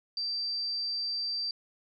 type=tone; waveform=sine; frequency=4680 Hz; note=D8; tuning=7 cents flat; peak=-30 dBFS; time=0.17-1.51 s; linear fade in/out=2 ms; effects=none